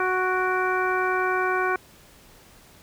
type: harmonic tone with a mistuned harmonic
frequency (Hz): 370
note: F#4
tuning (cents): 0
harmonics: 1 / 2 / 3 / 4 / 5 / 6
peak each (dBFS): -26 / -29 / -27 / -26 / -36 / -34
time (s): 0-1.76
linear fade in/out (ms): 2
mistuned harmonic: 6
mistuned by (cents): +85
effects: pink hiss -52 dBFS RMS until 2.82 s